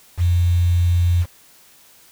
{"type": "tone with quantisation", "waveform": "sine", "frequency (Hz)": 87.31, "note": "F2", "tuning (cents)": 0, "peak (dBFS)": -13, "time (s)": [0.17, 1.26], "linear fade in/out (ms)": 50, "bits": 6, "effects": ["white hiss -50 dBFS RMS until 2.11 s"]}